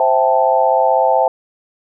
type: chord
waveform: sine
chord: A minor seventh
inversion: first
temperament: equal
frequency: 523.3 / 659.3 / 784 / 880 Hz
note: C5 / E5 / G5 / A5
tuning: 0 / 0 / 0 / 0 cents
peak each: -16 dBFS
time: 0-1.28 s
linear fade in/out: 2 ms
effects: none